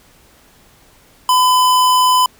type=tone; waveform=square; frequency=1008 Hz; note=B5; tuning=35 cents sharp; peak=-10 dBFS; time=1.29-2.26 s; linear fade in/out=2 ms; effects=pink hiss -49 dBFS RMS until 2.39 s